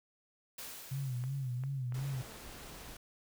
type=noise with exponential decay; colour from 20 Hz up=white; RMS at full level=-44 dBFS; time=0.58-2.47 s; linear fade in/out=5 ms; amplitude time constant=410 ms
type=tone with vibrato; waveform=sine; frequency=130.4 Hz; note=C3; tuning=5 cents flat; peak=-34 dBFS; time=0.91-2.22 s; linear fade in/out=10 ms; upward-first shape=sine; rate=2.8 Hz; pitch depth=110 cents each way
type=clicks; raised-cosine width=0.5 ms; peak=-36 dBFS; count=5; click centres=1.239 / 1.637 / 1.923 / 1.991 / 2.321 s
type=noise; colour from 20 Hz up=pink; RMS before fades=-49 dBFS; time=1.94-2.97 s; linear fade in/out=5 ms
effects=none